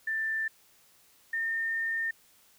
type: tone pair in turn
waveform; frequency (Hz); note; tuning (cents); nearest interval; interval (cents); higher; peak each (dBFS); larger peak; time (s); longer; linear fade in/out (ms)
sine; 1776 / 1817.5; A6 / A#6; +16 / -44; unison; 40; second; -28; neither; 0.07-0.48 / 1.33-2.11; second; 5
effects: white hiss -62 dBFS RMS until 2.58 s